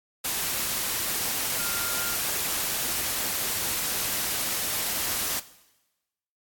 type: tone in noise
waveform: sine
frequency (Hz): 1400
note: F6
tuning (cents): +4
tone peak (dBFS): -37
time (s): 1.58-2.15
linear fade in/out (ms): 10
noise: white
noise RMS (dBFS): -28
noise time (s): 0.24-5.4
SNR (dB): -12
effects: noise-tail reverb RT60 1.0 s tail -17 dB re dry + AAC 64 kbps